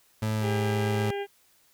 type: tone with pitch glide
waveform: 30% pulse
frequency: 108.9 to 107.52 Hz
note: A2 to A2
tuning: -17 to -39 cents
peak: -23 dBFS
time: 0.22-1.11 s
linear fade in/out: 5 ms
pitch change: -22 cents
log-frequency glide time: 0.34-0.46 s
type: harmonic tone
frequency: 401.6 Hz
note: G4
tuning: 42 cents sharp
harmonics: 1 / 2 / 4 / 5 / 6 / 7 / 8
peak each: -30 / -36 / -42 / -44 / -46 / -47 / -48 dBFS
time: 0.41-1.27 s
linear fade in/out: 50 ms
effects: white hiss -63 dBFS RMS until 1.73 s